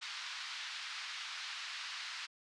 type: band-pass noise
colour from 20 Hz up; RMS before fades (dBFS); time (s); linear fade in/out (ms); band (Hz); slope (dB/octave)
white; -44; 0.01-2.27; 20; 1100 to 4700; 24
effects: resampled to 24000 Hz